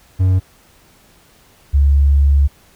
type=tone pair in turn; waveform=triangle / sine; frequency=93.2 / 70.31 Hz; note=F#2 / C#2; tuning=+13 / +25 cents; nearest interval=perfect fourth; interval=488 cents; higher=first; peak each=-8 dBFS; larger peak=neither; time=0.19-0.4 / 1.73-2.48 s; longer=second; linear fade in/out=20 ms; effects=pink hiss -50 dBFS RMS until 2.75 s